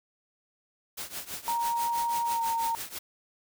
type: noise with tremolo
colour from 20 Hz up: white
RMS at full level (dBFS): -35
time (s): 0.97-2.99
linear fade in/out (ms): 10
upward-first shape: triangle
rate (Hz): 6.1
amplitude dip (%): 90
type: tone with pitch glide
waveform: sine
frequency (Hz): 936 to 918.9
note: A#5 to A#5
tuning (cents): +7 to -25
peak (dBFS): -26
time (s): 1.48-2.75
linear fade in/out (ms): 0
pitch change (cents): -32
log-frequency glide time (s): 2.32-2.41
effects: none